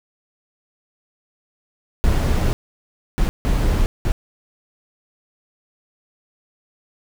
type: noise bursts at uneven times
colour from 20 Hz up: brown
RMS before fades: -17 dBFS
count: 4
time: 2.04-2.53 / 3.18-3.29 / 3.45-3.86 / 4.05-4.12 s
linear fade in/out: 0 ms
effects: none